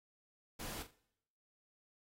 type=noise with echo; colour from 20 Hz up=pink; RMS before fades=-45 dBFS; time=0.59-0.83 s; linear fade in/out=10 ms; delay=41 ms; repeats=3; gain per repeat=-11 dB; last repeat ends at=0.953 s; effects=noise-tail reverb RT60 0.8 s tail -22 dB re dry + AAC 48 kbps